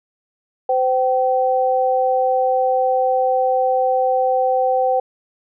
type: tone pair together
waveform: sine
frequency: 514 / 770.1 Hz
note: C5 / G5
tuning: -31 / -31 cents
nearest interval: perfect fifth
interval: 700 cents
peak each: -17 dBFS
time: 0.69-5 s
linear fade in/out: 5 ms
effects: none